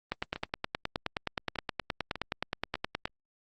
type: two click trains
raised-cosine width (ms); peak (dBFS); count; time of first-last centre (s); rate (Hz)
0.3; -14 / -20; 29 / 5; 0.12-3.055 / 0.36-2.755; 9.54 / 1.67
effects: Opus 24 kbps